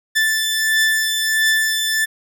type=beating tone pair; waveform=sawtooth; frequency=1760 / 1761.5 Hz; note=A6 / A6; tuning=0 / +1 cents; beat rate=1.5 Hz; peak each=-13 / -18 dBFS; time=0.15-2.06 s; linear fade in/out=20 ms; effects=none